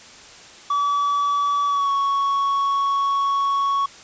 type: tone with pitch glide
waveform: triangle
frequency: 1146 to 1112.1 Hz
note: D6 to C#6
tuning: -43 to +5 cents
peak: -16 dBFS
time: 0.7-3.86 s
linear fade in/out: 5 ms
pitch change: -52 cents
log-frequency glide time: 1.67-1.91 s
effects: white hiss -43 dBFS RMS until 4.03 s + resampled to 16000 Hz